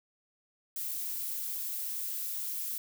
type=noise; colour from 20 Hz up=violet; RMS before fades=-36 dBFS; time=0.76-2.78 s; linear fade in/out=2 ms; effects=none